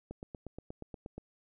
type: click train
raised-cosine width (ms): 2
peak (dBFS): -29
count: 10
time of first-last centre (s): 0.11-1.18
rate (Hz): 8.41
effects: none